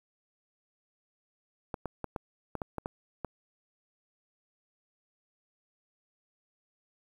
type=clicks; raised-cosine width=1 ms; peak=-20 dBFS; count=9; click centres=1.742 / 1.857 / 2.043 / 2.162 / 2.553 / 2.618 / 2.783 / 2.859 / 3.247 s; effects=9-bit